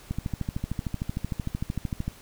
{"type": "click train", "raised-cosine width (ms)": 5, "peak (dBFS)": -16, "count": 27, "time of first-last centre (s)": [0.11, 2.08], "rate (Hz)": 13.2, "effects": ["pink hiss -50 dBFS RMS until 2.21 s"]}